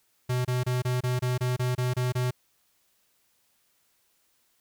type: tone bursts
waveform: square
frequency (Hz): 125.3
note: B2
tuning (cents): +25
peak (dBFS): -25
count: 11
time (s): 0.29-2.31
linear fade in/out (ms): 10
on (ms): 160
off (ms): 26
effects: white hiss -69 dBFS RMS until 4.6 s